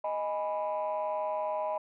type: chord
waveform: sine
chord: G# minor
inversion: second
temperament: equal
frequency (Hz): 622.3 / 830.6 / 987.8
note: D#5 / G#5 / B5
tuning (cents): 0 / 0 / 0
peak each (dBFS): -31 / -35 / -34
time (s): 0.04-1.78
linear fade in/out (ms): 5
effects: tanh soft clip ceiling -24 dBFS